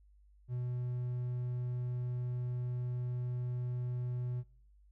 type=tone; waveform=triangle; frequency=123.47 Hz; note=B2; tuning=in tune; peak=-32 dBFS; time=0.48-4.44 s; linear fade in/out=50 ms; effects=noise-tail reverb RT60 0.6 s tail -26 dB re dry + added 50 Hz sine -60 dBFS peak until 4.91 s